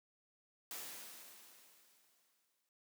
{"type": "noise with exponential decay", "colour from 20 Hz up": "white", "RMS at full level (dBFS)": -45, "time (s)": [0.71, 2.69], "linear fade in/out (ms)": 1, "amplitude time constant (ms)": 430, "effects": ["noise-tail reverb RT60 0.3 s tail -21 dB re dry", "high-pass 200 Hz 12 dB/octave"]}